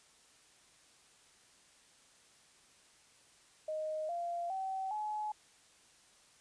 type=tone with pitch steps; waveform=sine; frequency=622 / 690.2 / 765.8 / 849.7 Hz; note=D#5 / F5 / G5 / G#5; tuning=-1 / -21 / -41 / +39 cents; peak=-35 dBFS; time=3.68-5.32 s; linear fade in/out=5 ms; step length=410 ms; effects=white hiss -64 dBFS RMS until 6.4 s + resampled to 22050 Hz